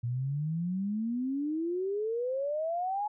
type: exponential sweep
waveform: sine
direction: up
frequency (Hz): 116.54 to 852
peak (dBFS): -29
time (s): 0.03-3.08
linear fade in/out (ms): 10
effects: none